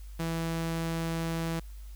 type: tone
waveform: sawtooth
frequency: 164.81 Hz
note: E3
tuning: in tune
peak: -26 dBFS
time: 0.19-1.6 s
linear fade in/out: 10 ms
effects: added 50 Hz sine -41 dBFS peak until 1.95 s + white hiss -60 dBFS RMS until 1.95 s